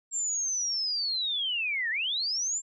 sine linear two-way sweep, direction down then up, 7459 to 1735 to 7459 Hz, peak -27 dBFS, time 0.11-2.62 s, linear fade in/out 50 ms, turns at 1.9 s, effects none

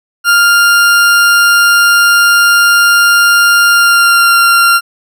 40% pulse tone with pitch glide, 1400 to 1384.7 Hz, F6 to F6, +4 to -15 cents, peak -4 dBFS, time 0.24-4.81 s, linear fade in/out 50 ms, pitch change -19 cents, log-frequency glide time 3.69-4.37 s, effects none

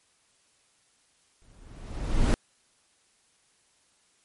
brown noise with exponential growth, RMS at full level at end -18 dBFS, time 1.42-2.34 s, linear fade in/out 0 ms, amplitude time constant 200 ms, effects white hiss -66 dBFS RMS until 4.24 s + MP3 48 kbps

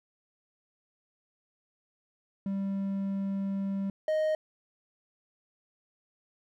triangle tone pair in turn, 196 / 622.3 Hz, G3 / D#5, 0 / 0 cents, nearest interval octave + minor sixth, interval 2000 cents, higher second, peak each -27 / -23 dBFS, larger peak second, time 2.46-3.9 / 4.08-4.35 s, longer first, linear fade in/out 2 ms, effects none

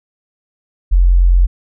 sine tone, 44.28 Hz, F1, 25 cents sharp, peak -6 dBFS, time 0.91-1.47 s, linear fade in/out 20 ms, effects none

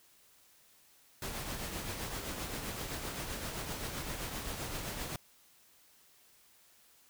pink noise with tremolo, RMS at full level -38 dBFS, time 1.22-5.16 s, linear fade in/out 2 ms, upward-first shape triangle, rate 7.7 Hz, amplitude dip 45%, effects white hiss -64 dBFS RMS until 7.09 s

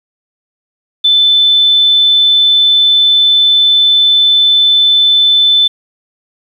sine tone, 3520 Hz, A7, in tune, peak -5 dBFS, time 1.04-5.68 s, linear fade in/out 10 ms, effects 7-bit

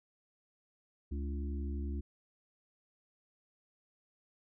harmonic tone with a mistuned harmonic, 71.3 Hz, C#2, 49 cents sharp, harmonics 1 / 3 / 4 / 5, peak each -35 / -45 / -47 / -49 dBFS, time 1.11-2.01 s, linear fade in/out 10 ms, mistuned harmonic 5, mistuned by -49 cents, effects none

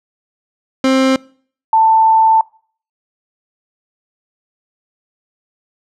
30% pulse / sine tone pair in turn, 264 / 888 Hz, C4 / A5, +16 / +16 cents, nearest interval octave + major sixth, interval 2100 cents, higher second, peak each -7 dBFS, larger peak neither, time 0.84-1.16 / 1.73-2.41 s, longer second, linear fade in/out 2 ms, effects noise-tail reverb RT60 0.5 s tail -24 dB re dry + low-pass 6000 Hz 12 dB/octave

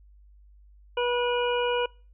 harmonic tone, 486.1 Hz, B4, 28 cents flat, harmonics 1 / 2 / 3 / 5 / 6, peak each -25 / -30 / -35 / -36 / -34 dBFS, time 0.97-1.86 s, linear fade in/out 5 ms, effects noise-tail reverb RT60 0.4 s tail -26 dB re dry + added 50 Hz sine -51 dBFS peak until 2.13 s

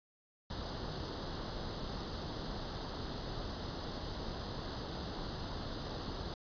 pink noise with comb filter, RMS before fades -41 dBFS, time 0.5-6.34 s, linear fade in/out 2 ms, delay 0.21 ms, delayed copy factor +0.8, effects resampled to 11025 Hz

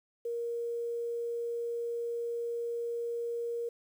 sine tone with quantisation, 470 Hz, A#4, 14 cents sharp, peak -32 dBFS, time 0.25-3.69 s, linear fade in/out 5 ms, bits 10, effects none

